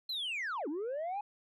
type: linear two-way sweep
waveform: sine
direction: down then up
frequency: 4186 to 270 to 845 Hz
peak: -32 dBFS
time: 0.09-1.21 s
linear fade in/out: 5 ms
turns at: 0.68 s
effects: tanh soft clip ceiling -33 dBFS